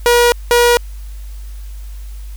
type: tone pair in turn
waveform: sawtooth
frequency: 479.8 / 479.8 Hz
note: A#4 / A#4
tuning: +50 / +50 cents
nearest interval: unison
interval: 0 cents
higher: neither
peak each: -4 dBFS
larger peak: neither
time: 0.06-0.32 / 0.51-0.77 s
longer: neither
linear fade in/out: 0 ms
effects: added 50 Hz sine -26 dBFS peak until 2.36 s + white hiss -46 dBFS RMS until 2.36 s